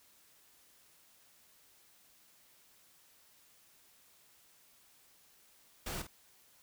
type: noise with echo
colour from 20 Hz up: pink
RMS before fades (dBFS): -40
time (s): 5.86-6.02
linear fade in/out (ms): 5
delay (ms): 50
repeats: 1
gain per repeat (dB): -10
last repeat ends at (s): 6.07
effects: white hiss -65 dBFS RMS until 6.62 s